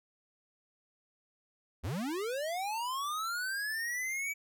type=linear sweep; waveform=square; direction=up; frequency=63.4 to 2303 Hz; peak=-34 dBFS; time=1.83-4.34 s; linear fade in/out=20 ms; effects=none